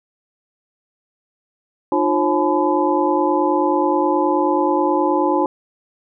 sine tone cluster, 304.4 / 353.8 / 539 / 855 / 1007 Hz, D#4 / F4 / C#5 / A5 / B5, -38 / +23 / -49 / -50 / +33 cents, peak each -20 / -20 / -22 / -20 / -23 dBFS, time 1.92-5.46 s, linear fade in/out 2 ms, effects none

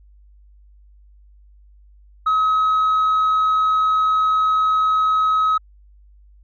sine tone, 1276 Hz, D#6, 43 cents sharp, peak -12 dBFS, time 2.26-5.58 s, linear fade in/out 10 ms, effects tanh soft clip ceiling -13 dBFS + added 50 Hz sine -46 dBFS peak until 6.43 s

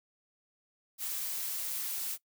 blue noise, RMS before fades -36 dBFS, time 0.98-2.18 s, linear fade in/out 50 ms, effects noise-tail reverb RT60 0.1 s tail -20 dB re dry

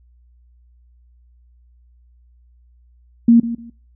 sine tone with echo, 233.1 Hz, A#3, in tune, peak -6 dBFS, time 3.28-3.4 s, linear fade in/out 5 ms, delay 150 ms, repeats 2, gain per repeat -14 dB, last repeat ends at 3.7 s, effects noise-tail reverb RT60 0.4 s tail -23 dB re dry + added 60 Hz sine -49 dBFS peak until 3.95 s

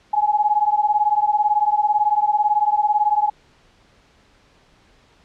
sine beating tone pair, 830.6 / 848.6 Hz, G#5 / G#5, 0 / +37 cents, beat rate 18 Hz, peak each -18 dBFS, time 0.13-3.3 s, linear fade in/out 10 ms, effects pink hiss -55 dBFS RMS until 5.24 s + low-pass 5000 Hz 12 dB/octave

